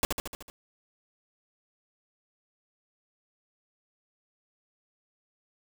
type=noise with echo; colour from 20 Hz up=pink; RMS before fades=-24 dBFS; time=0.03-0.05 s; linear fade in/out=0 ms; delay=75 ms; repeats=6; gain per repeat=-4 dB; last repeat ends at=0.5 s; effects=none